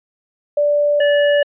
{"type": "tone pair in turn", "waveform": ["sine", "square"], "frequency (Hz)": [585, 580], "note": ["D5", "D5"], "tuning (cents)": [-7, -22], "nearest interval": "unison", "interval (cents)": 15, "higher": "first", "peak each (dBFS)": -12, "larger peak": "neither", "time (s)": [[0.57, 1], [1, 1.43]], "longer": "neither", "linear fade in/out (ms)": 5, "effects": ["resampled to 8000 Hz"]}